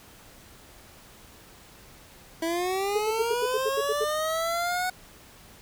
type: linear sweep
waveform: 25% pulse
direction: up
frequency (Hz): 323.8 to 740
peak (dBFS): -22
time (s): 2.42-4.9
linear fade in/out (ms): 5
type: tone bursts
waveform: sine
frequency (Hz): 435.5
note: A4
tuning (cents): -18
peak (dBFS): -24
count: 10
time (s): 2.95-4.046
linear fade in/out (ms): 10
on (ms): 43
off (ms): 74
effects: pink hiss -51 dBFS RMS until 5.61 s